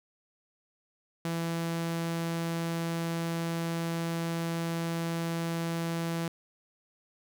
sawtooth tone, 166.8 Hz, E3, 21 cents sharp, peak -26 dBFS, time 1.25-6.28 s, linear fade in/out 2 ms, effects none

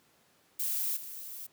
violet noise with level steps, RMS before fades -32 / -43 dBFS, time 0.59-1.47 s, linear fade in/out 10 ms, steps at 0.96 s, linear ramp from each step 10 ms, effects pink hiss -66 dBFS RMS until 1.52 s + high-pass 150 Hz 12 dB/octave

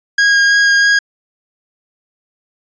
45% pulse tone with vibrato, 1633 Hz, G#6, 30 cents flat, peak -8 dBFS, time 0.18-0.99 s, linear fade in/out 5 ms, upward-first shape sine, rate 3.1 Hz, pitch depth 10 cents each way, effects resampled to 16000 Hz

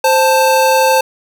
square tone pair together, 523.3 / 882.9 Hz, C5 / A5, 0 / +6 cents, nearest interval major sixth, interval 906 cents, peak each -12 dBFS, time 0.04-1.01 s, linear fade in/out 5 ms, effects none

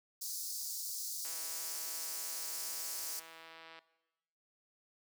pink high-pass noise, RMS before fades -41 dBFS, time 0.21-3.2 s, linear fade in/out 10 ms, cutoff 4600 Hz, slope 48 dB/octave
click train, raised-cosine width 0.3 ms, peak -36 dBFS, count 415, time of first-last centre 1.25-3.79 s, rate 163 Hz
effects noise-tail reverb RT60 1.0 s tail -17 dB re dry + high-pass 400 Hz 12 dB/octave

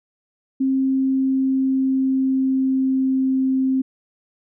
sine tone with pitch glide, 266.1 to 263.2 Hz, C4 to C4, +29 to +10 cents, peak -16 dBFS, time 0.6-3.82 s, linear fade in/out 10 ms, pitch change -19 cents, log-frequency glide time 0.75-3.53 s, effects none

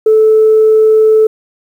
sine tone, 436.4 Hz, A4, 14 cents flat, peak -3 dBFS, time 0.06-1.27 s, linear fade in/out 5 ms, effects tanh soft clip ceiling 0 dBFS + 7-bit

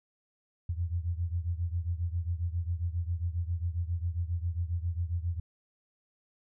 sine beating tone pair, 83.7 / 91.1 Hz, E2 / F#2, +27 / -26 cents, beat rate 7.4 Hz, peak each -31 / -34 dBFS, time 0.69-5.4 s, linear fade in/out 5 ms, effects none

